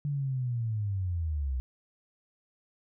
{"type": "linear sweep", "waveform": "sine", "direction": "down", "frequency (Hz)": [146.83, 61.74], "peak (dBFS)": -28, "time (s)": [0.05, 1.6], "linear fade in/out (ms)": 0, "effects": []}